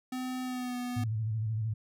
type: tone with pitch glide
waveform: square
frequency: 255 to 246.3 Hz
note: C4 to B3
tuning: -44 to -5 cents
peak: -34 dBFS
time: 0.12-1.04 s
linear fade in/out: 5 ms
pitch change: -61 cents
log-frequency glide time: 0.43-0.77 s
type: tone with vibrato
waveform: sine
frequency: 110 Hz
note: A2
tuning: in tune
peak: -29 dBFS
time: 0.96-1.74 s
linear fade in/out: 10 ms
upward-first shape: square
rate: 13 Hz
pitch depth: 52 cents each way
effects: none